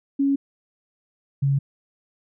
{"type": "tone pair in turn", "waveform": "sine", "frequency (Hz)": [277.2, 138.6], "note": ["C#4", "C#3"], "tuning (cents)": [0, 0], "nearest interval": "octave", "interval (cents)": 1200, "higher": "first", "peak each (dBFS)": -17, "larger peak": "neither", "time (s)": [[0.19, 0.36], [1.42, 1.59]], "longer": "neither", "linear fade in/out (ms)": 10, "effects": []}